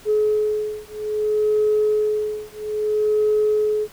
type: beating tone pair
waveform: sine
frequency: 425 / 425.61 Hz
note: G#4 / G#4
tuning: +40 / +42 cents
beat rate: 0.61 Hz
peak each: -20 dBFS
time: 0.05-3.88 s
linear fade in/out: 50 ms
effects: tanh soft clip ceiling -10 dBFS + pink hiss -46 dBFS RMS until 3.92 s